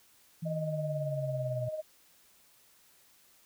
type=linear sweep; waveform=sine; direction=down; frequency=164.81 to 121.4 Hz; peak=-33 dBFS; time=0.42-1.69 s; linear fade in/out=10 ms
type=tone with tremolo; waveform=sine; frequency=622.3 Hz; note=D#5; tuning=in tune; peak=-31 dBFS; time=0.45-1.82 s; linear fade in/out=20 ms; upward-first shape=triangle; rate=18 Hz; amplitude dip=65%
effects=white hiss -63 dBFS RMS until 3.45 s